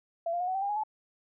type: tone with pitch steps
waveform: sine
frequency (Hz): 673 / 697.1 / 722.1 / 748 / 774.9 / 802.7 / 831.4 / 861.3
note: E5 / F5 / F#5 / F#5 / G5 / G5 / G#5 / A5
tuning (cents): +36 / -3 / -42 / +19 / -20 / +41 / +2 / -37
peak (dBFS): -28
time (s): 0.26-0.836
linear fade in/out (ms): 5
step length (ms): 72
effects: none